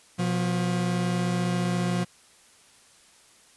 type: tone pair together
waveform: 40% pulse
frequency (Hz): 123.47 / 177.63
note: B2 / F3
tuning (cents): 0 / +30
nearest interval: tritone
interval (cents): 630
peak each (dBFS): -29 / -24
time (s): 0.18-2.05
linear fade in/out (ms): 20
effects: white hiss -56 dBFS RMS until 3.56 s + resampled to 24000 Hz